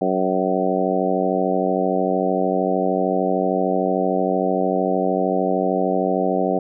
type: harmonic tone with a mistuned harmonic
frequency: 93.2 Hz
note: F#2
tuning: 13 cents sharp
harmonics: 2 / 3 / 4 / 5 / 6 / 7 / 8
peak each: -25 / -25 / -25 / -25 / -25 / -25 / -25 dBFS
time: 0.01-6.59 s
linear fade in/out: 5 ms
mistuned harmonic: 8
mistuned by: +21 cents
effects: none